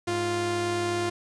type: tone pair together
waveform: sawtooth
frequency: 104.21 / 349.2 Hz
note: G#2 / F4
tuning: +6 / 0 cents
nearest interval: octave + major sixth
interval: 2094 cents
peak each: -30 / -22 dBFS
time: 0.07-1.1 s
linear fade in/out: 10 ms
effects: resampled to 22050 Hz + 9-bit